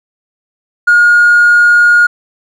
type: tone with hard clipping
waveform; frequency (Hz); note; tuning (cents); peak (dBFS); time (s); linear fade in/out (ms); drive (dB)
sine; 1431; F6; +42; -4; 0.87-2.07; 10; 1
effects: none